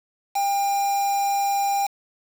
triangle tone with quantisation, 799 Hz, G5, 33 cents sharp, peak -18 dBFS, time 0.35-1.87 s, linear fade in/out 10 ms, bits 5, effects none

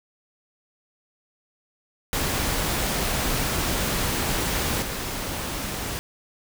pink noise with level steps, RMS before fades -25 / -30 dBFS, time 2.13-5.99 s, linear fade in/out 0 ms, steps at 4.82 s, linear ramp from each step 2 ms, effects none

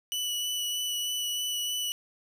sawtooth tone with vibrato, 2960 Hz, F#7, in tune, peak -26 dBFS, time 0.12-1.92 s, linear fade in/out 0 ms, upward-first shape sine, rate 3.2 Hz, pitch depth 12 cents each way, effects none

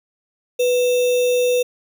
sine tone with sample-and-hold, 493.9 Hz, B4, in tune, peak -14 dBFS, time 0.59-1.63 s, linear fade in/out 10 ms, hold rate 3150 Hz, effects none

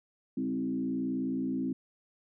sine tone with frequency modulation, 261.9 Hz, C4, 2 cents sharp, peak -29 dBFS, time 0.37-1.73 s, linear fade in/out 5 ms, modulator 58.7 Hz, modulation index 1, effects none

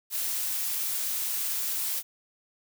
blue noise, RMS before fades -30 dBFS, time 0.1-2.03 s, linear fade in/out 50 ms, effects none

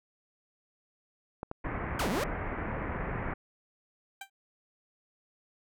clicks, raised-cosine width 1 ms, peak -22 dBFS, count 2, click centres 1.431 / 1.514 s
pink low-pass noise, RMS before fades -35 dBFS, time 1.64-3.34 s, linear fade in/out 10 ms, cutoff 2200 Hz, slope 48 dB/octave
sawtooth exponential two-way sweep, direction down then up, 1757 to 164.81 to 667 Hz, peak -26 dBFS, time 1.99-2.24 s, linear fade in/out 5 ms, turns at 2.09 s
15% pulse tone with exponential decay, 784 Hz, G5, in tune, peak -30 dBFS, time 4.21-4.3 s, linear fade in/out 5 ms, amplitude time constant 18 ms
effects none

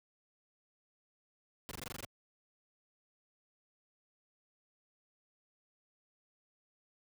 pink noise bursts, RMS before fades -43 dBFS, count 9, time 1.69-2.048 s, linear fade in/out 0 ms, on 22 ms, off 20 ms, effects high-pass 60 Hz 12 dB/octave

